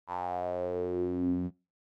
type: tone with band-pass filter sweep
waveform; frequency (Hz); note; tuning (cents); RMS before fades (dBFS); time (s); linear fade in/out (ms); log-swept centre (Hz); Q
sawtooth; 89.7; F2; +47; -32; 0.07-1.51; 50; 970 to 210; 7.2
effects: noise-tail reverb RT60 0.3 s tail -23 dB re dry